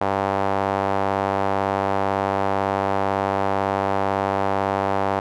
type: tone with band-pass filter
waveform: sawtooth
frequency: 98 Hz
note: G2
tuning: in tune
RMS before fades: -22 dBFS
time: 0.01-5.2 s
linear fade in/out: 5 ms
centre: 800 Hz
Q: 1.8
effects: none